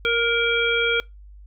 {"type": "harmonic tone with a mistuned harmonic", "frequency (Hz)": 466.2, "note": "A#4", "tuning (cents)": 0, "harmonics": [1, 3, 5, 7], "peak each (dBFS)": [-23, -23, -24, -26], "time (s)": [0.05, 1], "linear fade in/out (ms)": 0, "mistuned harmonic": 3, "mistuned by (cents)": 15, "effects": ["noise-tail reverb RT60 0.2 s tail -24 dB re dry", "added 50 Hz sine -41 dBFS peak until 1.46 s"]}